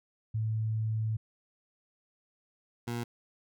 sine / 20% pulse tone pair in turn, 110 / 118.76 Hz, A2 / A#2, 0 / +33 cents, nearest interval minor second, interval 133 cents, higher second, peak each -28 / -28 dBFS, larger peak neither, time 0.34-1.17 / 2.87-3.04 s, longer first, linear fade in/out 10 ms, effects none

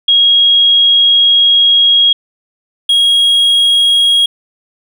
sine / triangle tone pair in turn, 3287 / 3287 Hz, G#7 / G#7, -19 / -19 cents, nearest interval unison, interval 0 cents, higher neither, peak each -5 dBFS, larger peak neither, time 0.08-2.13 / 2.89-4.26 s, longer first, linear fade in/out 5 ms, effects none

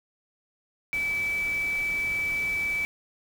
sine tone in noise, 2305 Hz, D7, 33 cents flat, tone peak -25 dBFS, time 0.93-2.85 s, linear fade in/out 0 ms, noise pink, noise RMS -42 dBFS, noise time 0.93-2.85 s, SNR +14 dB, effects none

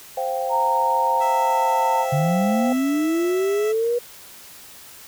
sine chord, C suspended fourth, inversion none, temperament equal, 523.3 / 698.5 / 784 Hz, C5 / F5 / G5, 0 / 0 / 0 cents, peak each -25 / -28 / -26 dBFS, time 0.17-2.73 s, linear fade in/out 5 ms
sine tone with pitch glide, 923 to 907.7 Hz, A#5 to A#5, -17 to -46 cents, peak -18 dBFS, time 0.49-2.06 s, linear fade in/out 50 ms, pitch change -29 cents, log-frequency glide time 1.25-1.73 s
15% pulse tone, 659.3 Hz, E5, in tune, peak -24 dBFS, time 1.2-3.73 s, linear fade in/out 20 ms
sine linear sweep, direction up, 138.7 to 487.4 Hz, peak -18 dBFS, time 2.12-3.99 s, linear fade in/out 10 ms
effects white hiss -43 dBFS RMS until 5.07 s

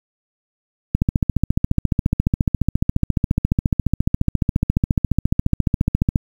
click train, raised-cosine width 5 ms, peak -3 dBFS, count 76, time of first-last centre 0.95-6.158 s, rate 14.4 Hz, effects 7-bit

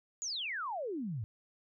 sine exponential sweep, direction down, 7050 to 99.1 Hz, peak -35 dBFS, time 0.22-1.24 s, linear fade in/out 0 ms, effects none

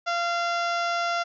harmonic tone, 689 Hz, F5, 24 cents flat, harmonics 1 / 2 / 3 / 4 / 5 / 6 / 7 / 8 / 9 / 10, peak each -27 / -27 / -36 / -38 / -39 / -45 / -40 / -42 / -46 / -53 dBFS, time 0.06-1.24 s, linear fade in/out 20 ms, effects none

